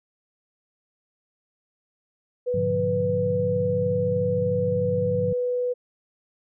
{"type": "tone", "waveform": "sine", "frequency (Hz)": 493.9, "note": "B4", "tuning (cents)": 0, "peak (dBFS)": -22, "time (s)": [2.46, 5.74], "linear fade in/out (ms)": 20}
{"type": "chord", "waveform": "sine", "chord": "G# diminished seventh", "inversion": "none", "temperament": "equal with one note detuned", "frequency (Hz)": [103.83, 123.47, 146.83, 177.05], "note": ["G#2", "B2", "D3", "F3"], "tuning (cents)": [0, 0, 0, 24], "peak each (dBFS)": [-29, -35, -33, -29], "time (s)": [2.54, 5.33], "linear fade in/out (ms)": 5}
{"effects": []}